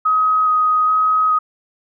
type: tone with vibrato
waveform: sine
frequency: 1259 Hz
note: D#6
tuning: 20 cents sharp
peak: -12 dBFS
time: 0.05-1.39 s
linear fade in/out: 10 ms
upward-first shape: square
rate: 1.2 Hz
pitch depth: 9 cents each way
effects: none